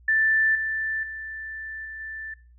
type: tone with level steps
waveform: sine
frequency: 1766 Hz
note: A6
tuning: 6 cents sharp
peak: -18 / -25 / -33 / -35 / -33 dBFS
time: 0.08-2.34 s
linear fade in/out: 5 ms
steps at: 0.55 / 1.03 / 1.85 / 2 s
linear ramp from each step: 2 ms
effects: noise-tail reverb RT60 0.4 s tail -22 dB re dry + added 60 Hz sine -50 dBFS peak until 2.58 s